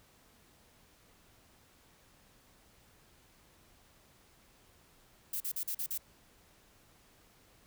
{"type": "noise bursts", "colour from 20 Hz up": "violet", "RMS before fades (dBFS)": -36, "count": 6, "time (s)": [5.33, 5.978], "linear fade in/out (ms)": 5, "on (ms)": 73, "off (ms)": 42, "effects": ["pink hiss -64 dBFS RMS until 7.66 s"]}